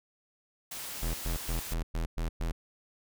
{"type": "noise", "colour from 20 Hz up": "white", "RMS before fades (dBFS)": -40, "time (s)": [0.71, 1.74], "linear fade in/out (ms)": 5}
{"type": "tone bursts", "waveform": "square", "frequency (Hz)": 41.2, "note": "E1", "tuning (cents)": 0, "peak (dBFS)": -30, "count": 7, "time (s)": [1.02, 2.52], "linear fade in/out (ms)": 10, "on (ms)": 120, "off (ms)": 110}
{"effects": []}